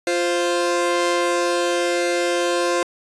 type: tone pair together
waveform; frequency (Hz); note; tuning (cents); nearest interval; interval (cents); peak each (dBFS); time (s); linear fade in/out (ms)
sawtooth; 348.7 / 523.3; F4 / C5; -3 / 0; perfect fifth; 703; -17; 0.07-2.83; 2
effects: resampled to 22050 Hz